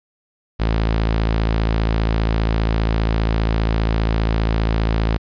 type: tone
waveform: sawtooth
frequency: 55 Hz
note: A1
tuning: in tune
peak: -12 dBFS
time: 0.59-5.18 s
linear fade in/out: 20 ms
effects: resampled to 11025 Hz + 9-bit